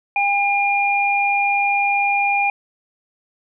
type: tone pair together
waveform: sine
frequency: 804.9 / 2412 Hz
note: G5 / D7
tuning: +46 / +46 cents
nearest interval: octave + perfect fifth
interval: 1900 cents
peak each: -18 dBFS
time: 0.16-2.5 s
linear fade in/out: 2 ms
effects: none